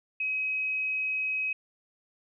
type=tone; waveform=sine; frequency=2540 Hz; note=D#7; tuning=35 cents sharp; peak=-27 dBFS; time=0.2-1.53 s; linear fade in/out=5 ms; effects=none